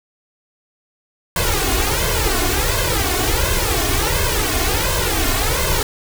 pink noise with flanger, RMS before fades -18 dBFS, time 1.36-5.83 s, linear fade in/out 2 ms, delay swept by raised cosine 1.9 to 2.8 ms, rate 1.4 Hz, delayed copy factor +0.95, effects none

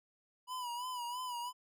square tone with vibrato, 983 Hz, B5, 8 cents flat, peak -39 dBFS, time 0.47-1.53 s, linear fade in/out 50 ms, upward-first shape sine, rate 3 Hz, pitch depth 63 cents each way, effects none

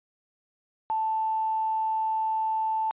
sine tone with quantisation, 880 Hz, A5, in tune, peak -24 dBFS, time 0.9-2.91 s, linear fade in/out 0 ms, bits 8, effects resampled to 8000 Hz

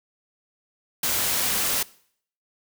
white noise, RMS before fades -24 dBFS, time 1.03-1.83 s, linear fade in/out 5 ms, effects noise-tail reverb RT60 0.6 s tail -21 dB re dry

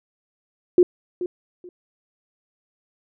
sine tone with echo, 357.2 Hz, F4, 39 cents sharp, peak -9 dBFS, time 0.78-0.83 s, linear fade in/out 2 ms, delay 430 ms, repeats 2, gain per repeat -14 dB, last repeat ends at 1.69 s, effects none

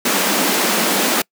pink high-pass noise, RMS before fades -17 dBFS, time 0.05-1.22 s, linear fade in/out 5 ms, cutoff 180 Hz, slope 96 dB/octave, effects noise-tail reverb RT60 0.1 s tail -26 dB re dry

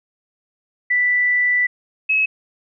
sine tone pair in turn, 1975.5 / 2573 Hz, B6 / E7, 0 / -43 cents, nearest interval perfect fourth, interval 457 cents, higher second, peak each -14 dBFS, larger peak neither, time 0.9-1.67 / 2.09-2.26 s, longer first, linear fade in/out 10 ms, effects none

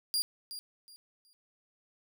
sawtooth tone with echo, 4808 Hz, D8, 40 cents sharp, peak -25 dBFS, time 0.14-0.22 s, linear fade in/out 0 ms, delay 370 ms, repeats 3, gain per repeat -12 dB, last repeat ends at 1.33 s, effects none

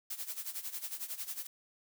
blue noise with tremolo, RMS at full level -38 dBFS, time 0.1-1.47 s, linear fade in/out 5 ms, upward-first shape sine, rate 11 Hz, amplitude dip 80%, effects none

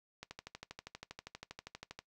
click train, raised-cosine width 0.2 ms, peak -27 dBFS, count 23, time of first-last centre 0.23-1.99 s, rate 12.5 Hz, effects noise-tail reverb RT60 0.1 s tail -18 dB re dry

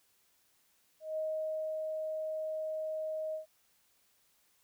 sine tone with ADSR envelope, 627 Hz, D#5, 13 cents sharp, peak -32 dBFS, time 1-3.46 s, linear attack 170 ms, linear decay 600 ms, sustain -2 dB, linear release 120 ms, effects white hiss -71 dBFS RMS until 4.63 s

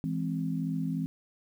sine chord, E augmented, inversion none, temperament equal, 164.81 / 207.7 / 261.6 Hz, E3 / G#3 / B#3, 0 / 0 / 0 cents, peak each -31 / -37 / -33 dBFS, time 0.04-1.06 s, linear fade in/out 0 ms, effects 10-bit

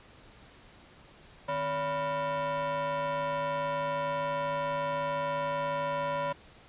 square ring-modulated tone, 207.6 Hz, G#3, in tune, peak -27 dBFS, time 1.48-6.33 s, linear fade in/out 10 ms, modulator 777 Hz, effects pink hiss -55 dBFS RMS until 6.68 s + resampled to 8000 Hz

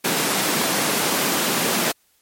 pink high-pass noise, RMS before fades -21 dBFS, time 0.04-1.92 s, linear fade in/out 10 ms, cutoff 180 Hz, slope 24 dB/octave, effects white hiss -62 dBFS RMS until 2.21 s + MP3 64 kbps

